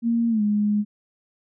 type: tone with pitch glide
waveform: sine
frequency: 232.5 to 208.3 Hz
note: A#3 to G#3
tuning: -4 to +5 cents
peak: -18 dBFS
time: 0.02-0.85 s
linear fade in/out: 50 ms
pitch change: -191 cents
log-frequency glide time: 0.29-0.42 s
effects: none